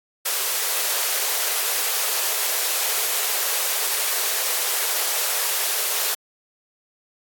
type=high-pass noise; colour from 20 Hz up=white; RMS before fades=-23 dBFS; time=0.25-6.15 s; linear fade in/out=10 ms; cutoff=380 Hz; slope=96 dB/octave; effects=AAC 64 kbps